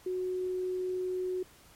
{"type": "tone", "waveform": "sine", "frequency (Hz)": 367.8, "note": "F#4", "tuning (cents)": -10, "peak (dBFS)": -30, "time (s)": [0.06, 1.43], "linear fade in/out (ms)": 5, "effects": ["pink hiss -58 dBFS RMS until 1.75 s", "MP3 64 kbps"]}